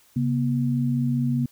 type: tone pair together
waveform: sine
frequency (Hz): 135.4 / 240.3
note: C#3 / B3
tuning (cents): -40 / -47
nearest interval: minor seventh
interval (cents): 993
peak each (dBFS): -23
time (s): 0.16-1.46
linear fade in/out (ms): 5
effects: white hiss -58 dBFS RMS until 1.51 s